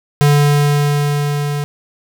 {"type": "tone with level ramp", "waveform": "square", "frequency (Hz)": 145.4, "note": "D3", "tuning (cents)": -17, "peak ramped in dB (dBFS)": [-8, -18], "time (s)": [0.21, 1.64], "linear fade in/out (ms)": 0, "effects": []}